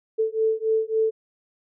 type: beating tone pair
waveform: sine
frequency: 440 / 443.6 Hz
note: A4 / A4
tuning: 0 / +14 cents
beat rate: 3.6 Hz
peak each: -23 dBFS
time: 0.18-1.11 s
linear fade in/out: 20 ms
effects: none